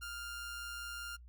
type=tone with amplitude modulation; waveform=sawtooth; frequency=1400 Hz; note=F6; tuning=4 cents sharp; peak=-37 dBFS; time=0.01-1.17 s; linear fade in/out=20 ms; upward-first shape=sine; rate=125 Hz; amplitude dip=30%; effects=noise-tail reverb RT60 0.1 s tail -24 dB re dry + added 60 Hz sine -52 dBFS peak until 1.28 s